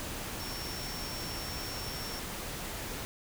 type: tone in noise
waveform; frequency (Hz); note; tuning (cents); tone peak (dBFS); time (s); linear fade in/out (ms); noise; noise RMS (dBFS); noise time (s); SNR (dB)
sine; 5460; F8; -40; -42; 0.4-2.19; 0; pink; -39; 0-3.05; -6
effects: none